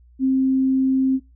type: tone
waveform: sine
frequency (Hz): 264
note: C4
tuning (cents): +16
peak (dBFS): -15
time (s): 0.19-1.2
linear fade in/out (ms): 50
effects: noise-tail reverb RT60 0.2 s tail -19 dB re dry + added 60 Hz sine -48 dBFS peak until 1.35 s